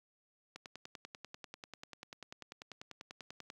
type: click train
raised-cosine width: 0.2 ms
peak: -29 dBFS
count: 31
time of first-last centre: 0.56-3.501 s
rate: 10.2 Hz
effects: high-pass 100 Hz 12 dB/octave + 11-bit